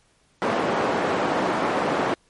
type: band-pass noise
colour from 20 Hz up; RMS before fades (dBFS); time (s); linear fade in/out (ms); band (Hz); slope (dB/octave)
white; -23; 0.42-2.14; 0; 200 to 920; 12
effects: pink hiss -62 dBFS RMS until 2.29 s + MP3 48 kbps